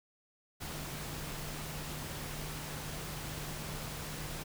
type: tone in noise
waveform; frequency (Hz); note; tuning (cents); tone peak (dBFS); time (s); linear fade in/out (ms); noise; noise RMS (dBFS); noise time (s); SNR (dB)
sine; 150.3; D3; +40; -45; 0.6-4.44; 20; pink; -42; 0.6-4.44; -6
effects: none